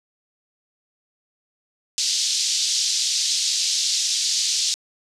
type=band-pass noise; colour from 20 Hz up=pink; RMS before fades=-22 dBFS; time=1.98-4.74 s; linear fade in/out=0 ms; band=4000 to 6900 Hz; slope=24 dB/octave; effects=low-pass 11000 Hz 12 dB/octave